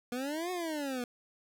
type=exponential two-way sweep; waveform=25% pulse; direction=up then down; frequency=238.4 to 370 to 239.2 Hz; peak=-30 dBFS; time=0.12-1.04 s; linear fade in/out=2 ms; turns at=0.51 s; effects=none